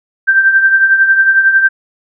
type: tone with tremolo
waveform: sine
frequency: 1568 Hz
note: G6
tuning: in tune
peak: -3 dBFS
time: 0.27-1.69 s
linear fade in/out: 20 ms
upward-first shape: triangle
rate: 11 Hz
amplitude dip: 65%
effects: none